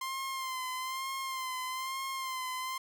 sawtooth tone with vibrato, 1046.5 Hz, C6, in tune, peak -31 dBFS, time 0.01-2.78 s, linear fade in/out 5 ms, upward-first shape sine, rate 1.1 Hz, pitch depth 41 cents each way, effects none

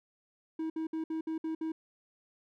triangle tone bursts, 320 Hz, D#4, 49 cents sharp, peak -30 dBFS, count 7, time 0.59-1.72 s, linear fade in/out 5 ms, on 110 ms, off 60 ms, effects none

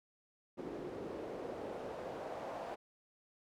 pink noise with band-pass filter sweep, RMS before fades -44 dBFS, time 0.57-2.76 s, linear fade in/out 20 ms, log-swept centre 360 to 670 Hz, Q 2.2, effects none

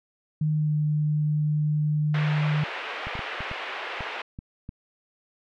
sine tone with pitch glide, 153.6 to 150.87 Hz, D#3 to D3, -22 to +47 cents, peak -21 dBFS, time 0.41-2.64 s, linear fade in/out 5 ms, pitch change -31 cents, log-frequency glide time 0.51-0.75 s
white band-pass noise, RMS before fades -34 dBFS, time 2.14-4.22 s, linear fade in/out 5 ms, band 410 to 2700 Hz, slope 24 dB/octave
clicks, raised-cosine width 5 ms, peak -24 dBFS, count 8, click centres 3.07 / 3.154 / 3.192 / 3.406 / 3.514 / 4.007 / 4.389 / 4.691 s
effects none

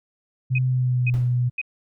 sine tone with pitch glide, 128.4 to 123.38 Hz, C3 to B2, -32 to -1 cents, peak -18 dBFS, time 0.5-1.5 s, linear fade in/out 20 ms, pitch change -69 cents, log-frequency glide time 0.65-1.11 s
sine tone bursts, 2511 Hz, D#7, 15 cents sharp, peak -23 dBFS, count 3, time 0.55-1.615 s, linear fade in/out 5 ms, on 35 ms, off 480 ms
brown noise with exponential decay, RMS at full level -33 dBFS, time 1.14-1.51 s, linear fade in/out 0 ms, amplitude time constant 79 ms
effects none

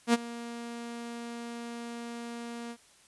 sawtooth tone with ADSR envelope, 235.3 Hz, A#3, 16 cents sharp, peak -15 dBFS, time 0.07-2.77 s, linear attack 66 ms, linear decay 28 ms, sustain -19 dB, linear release 62 ms, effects white hiss -60 dBFS RMS until 3.07 s + resampled to 24000 Hz

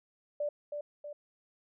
sine tone with echo, 587.3 Hz, D5, in tune, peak -30 dBFS, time 0.4-0.49 s, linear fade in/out 5 ms, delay 320 ms, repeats 2, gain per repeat -5 dB, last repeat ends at 1.13 s, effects none

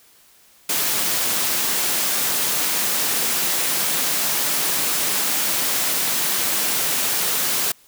white high-pass noise, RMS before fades -21 dBFS, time 0.69-7.72 s, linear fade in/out 5 ms, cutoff 130 Hz, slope 24 dB/octave, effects white hiss -53 dBFS RMS until 7.87 s

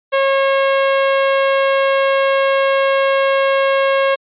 sawtooth tone, 544 Hz, C#5, 33 cents flat, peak -8 dBFS, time 0.12-4.16 s, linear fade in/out 20 ms, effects resampled to 8000 Hz

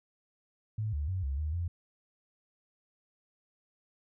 sine tone with pitch steps, 108 / 73.2 / 93.2 / 68.4 / 76.5 / 86.3 Hz, A2 / D2 / F#2 / C#2 / D#2 / F2, -32 / -5 / +13 / -23 / -29 / -20 cents, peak -30 dBFS, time 0.78-1.68 s, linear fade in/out 5 ms, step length 150 ms, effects none

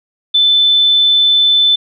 sine tone, 3520 Hz, A7, in tune, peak -7 dBFS, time 0.34-1.76 s, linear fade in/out 10 ms, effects none

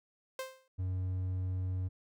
sawtooth tone with exponential decay, 523.3 Hz, C5, in tune, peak -31 dBFS, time 0.39-0.68 s, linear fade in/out 2 ms, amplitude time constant 63 ms
triangle tone, 92.5 Hz, F#2, in tune, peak -30 dBFS, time 0.78-1.89 s, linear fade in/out 20 ms
effects none

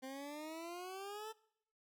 20% pulse exponential sweep, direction up, 259.5 to 446 Hz, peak -40 dBFS, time 0.02-1.33 s, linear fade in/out 20 ms, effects noise-tail reverb RT60 0.7 s tail -21 dB re dry

